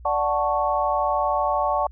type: chord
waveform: sine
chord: D major seventh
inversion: none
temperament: equal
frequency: 587.3 / 740 / 880 / 1108.7 Hz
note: D5 / F#5 / A5 / C#6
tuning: 0 / 0 / 0 / 0 cents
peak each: -25 dBFS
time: 0.05-1.87 s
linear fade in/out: 5 ms
effects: added 60 Hz sine -40 dBFS peak until 1.91 s